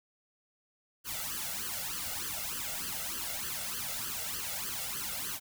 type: noise with flanger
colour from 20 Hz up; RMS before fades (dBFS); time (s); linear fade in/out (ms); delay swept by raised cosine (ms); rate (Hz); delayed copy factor
white; -37; 1.04-5.4; 50; 0.64 to 1.48; 3.3; +1
effects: none